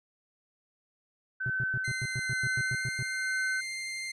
sine tone with tremolo, 1528 Hz, G6, 45 cents flat, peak -28 dBFS, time 1.4-3.61 s, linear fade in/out 10 ms, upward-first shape sine, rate 1.1 Hz, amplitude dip 60%
triangle tone bursts, 126.9 Hz, B2, 47 cents sharp, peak -29 dBFS, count 12, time 1.46-3.028 s, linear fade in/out 2 ms, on 39 ms, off 100 ms
sawtooth tone with pitch glide, 2071 to 2096 Hz, C7 to C7, -18 to +2 cents, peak -31 dBFS, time 1.84-4.12 s, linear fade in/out 10 ms, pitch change +20 cents, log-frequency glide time 2.47-2.82 s
effects resampled to 24000 Hz

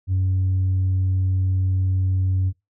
sine tone with tanh clipping, 93.7 Hz, F#2, 22 cents sharp, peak -18 dBFS, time 0.07-2.53 s, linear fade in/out 50 ms, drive 1 dB, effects noise-tail reverb RT60 0.2 s tail -23 dB re dry

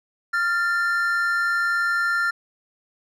triangle tone pair together, 1391 / 1779.2 Hz, F6 / A6, -7 / +19 cents, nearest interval major third, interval 426 cents, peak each -19 / -23 dBFS, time 0.33-2.31 s, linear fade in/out 10 ms, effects none

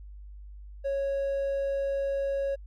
triangle tone, 552 Hz, C#5, 7 cents flat, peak -24 dBFS, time 0.84-2.56 s, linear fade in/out 20 ms, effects tanh soft clip ceiling -20 dBFS + added 50 Hz sine -42 dBFS peak until 2.66 s

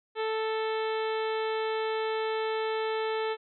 harmonic tone with a mistuned harmonic, 440 Hz, A4, in tune, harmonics 1 / 2 / 3 / 4 / 5 / 6 / 7 / 8 / 9, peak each -29 / -35 / -39 / -41 / -43 / -45 / -46 / -47 / -48 dBFS, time 0.15-3.37 s, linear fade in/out 50 ms, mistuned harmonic 7, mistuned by +28 cents, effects none

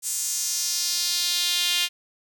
sawtooth tone with high-pass filter sweep, 351.8 Hz, F4, 13 cents sharp, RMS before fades -25 dBFS, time 0.02-1.89 s, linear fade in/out 50 ms, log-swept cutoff 7800 to 3000 Hz, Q 2.4, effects none

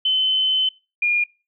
sine tone pair in turn, 3051 / 2422 Hz, G7 / D#7, -48 / -47 cents, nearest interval major third, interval 399 cents, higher first, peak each -16 dBFS, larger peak neither, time 0.05-0.69 / 1.02-1.24 s, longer first, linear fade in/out 5 ms, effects noise-tail reverb RT60 0.3 s tail -23 dB re dry

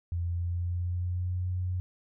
sine tone with pitch glide, 86 to 90.85 Hz, F2 to F#2, -26 to -31 cents, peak -28 dBFS, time 0.12-1.8 s, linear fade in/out 0 ms, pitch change +95 cents, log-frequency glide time 0.23-1.48 s, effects none

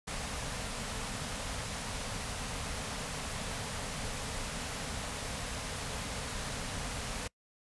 pink band-stop noise, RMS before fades -38 dBFS, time 0.07-7.28 s, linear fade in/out 10 ms, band 290 to 410 Hz, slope 96 dB/octave, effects noise-tail reverb RT60 0.1 s tail -25 dB re dry + resampled to 24000 Hz

